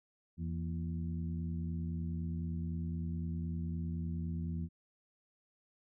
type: harmonic tone with a mistuned harmonic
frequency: 83.9 Hz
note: E2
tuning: 31 cents sharp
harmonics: 1 / 2 / 3 / 4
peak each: -38 / -38 / -45 / -54 dBFS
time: 0.37-4.69 s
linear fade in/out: 50 ms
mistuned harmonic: 3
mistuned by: -100 cents
effects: none